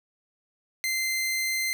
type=tone; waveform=sawtooth; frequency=2078 Hz; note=C7; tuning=12 cents flat; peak=-22 dBFS; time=0.84-1.73 s; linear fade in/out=0 ms; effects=none